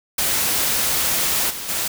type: noise with level steps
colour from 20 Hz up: white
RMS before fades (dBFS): -20 / -30 / -23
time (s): 0.18-1.88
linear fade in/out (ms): 5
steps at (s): 1.49 / 1.68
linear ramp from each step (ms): 20
effects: none